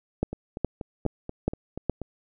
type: two click trains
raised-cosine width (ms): 2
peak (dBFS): -20 / -10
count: 8 / 5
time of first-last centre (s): 0.33-2.017 / 0.23-1.897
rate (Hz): 4.15 / 2.4
effects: none